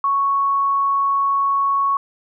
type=tone; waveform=sine; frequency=1108.7 Hz; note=C#6; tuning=in tune; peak=-15 dBFS; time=0.04-1.97 s; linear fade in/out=2 ms; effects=none